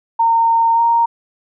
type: tone with pitch glide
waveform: sine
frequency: 917 to 929.8 Hz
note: A#5 to A#5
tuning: -29 to -5 cents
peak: -10 dBFS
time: 0.19-1.06 s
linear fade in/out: 10 ms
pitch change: +24 cents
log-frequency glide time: 0.74-0.81 s
effects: none